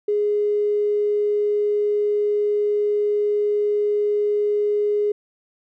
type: tone with tanh clipping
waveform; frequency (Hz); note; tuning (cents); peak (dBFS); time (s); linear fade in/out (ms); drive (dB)
triangle; 415.3; G#4; 0; -17; 0.08-5.12; 5; 3
effects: none